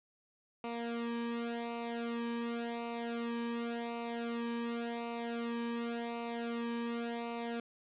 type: tone with flanger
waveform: sawtooth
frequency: 234.4 Hz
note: A#3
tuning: 10 cents sharp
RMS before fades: -38 dBFS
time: 0.64-7.6 s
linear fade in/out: 2 ms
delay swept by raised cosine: 0.59 to 1.48 ms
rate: 0.9 Hz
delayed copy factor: -0.9
effects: resampled to 8000 Hz + 10-bit